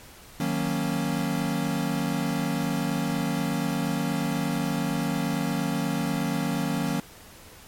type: chord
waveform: square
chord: D# minor seventh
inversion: none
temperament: equal with one note detuned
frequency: 156.46 / 185 / 233.1 / 277.2 Hz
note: D#3 / F#3 / A#3 / C#4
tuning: +10 / 0 / 0 / 0 cents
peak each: -31 dBFS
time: 0.4-7 s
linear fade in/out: 2 ms
effects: pink hiss -48 dBFS RMS until 7.67 s + MP3 64 kbps